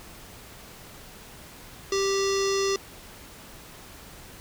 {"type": "tone with low-pass filter", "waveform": "square", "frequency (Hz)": 392, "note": "G4", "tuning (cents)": 0, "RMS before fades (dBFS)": -25, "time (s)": [1.92, 2.76], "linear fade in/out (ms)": 2, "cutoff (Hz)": 5600, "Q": 4.6, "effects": ["pink hiss -46 dBFS RMS until 4.4 s"]}